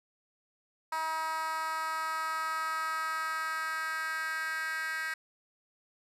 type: tone with high-pass filter sweep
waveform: 10% pulse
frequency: 318.9 Hz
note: D#4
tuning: 43 cents sharp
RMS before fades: -34 dBFS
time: 0.92-5.14 s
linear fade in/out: 5 ms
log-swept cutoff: 1000 to 1700 Hz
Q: 3.8
effects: resampled to 32000 Hz